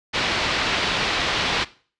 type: low-pass noise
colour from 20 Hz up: white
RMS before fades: -23 dBFS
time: 0.13-1.65 s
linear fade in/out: 20 ms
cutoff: 4100 Hz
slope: 24 dB/octave
effects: noise-tail reverb RT60 0.4 s tail -18 dB re dry + resampled to 22050 Hz